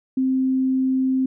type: tone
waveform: sine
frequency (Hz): 261.6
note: C4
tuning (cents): 0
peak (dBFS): -17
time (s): 0.17-1.26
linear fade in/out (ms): 5
effects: none